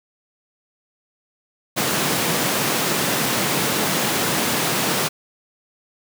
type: high-pass noise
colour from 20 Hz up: pink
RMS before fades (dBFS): -21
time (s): 1.76-5.09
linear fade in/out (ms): 20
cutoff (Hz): 140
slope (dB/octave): 24
effects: none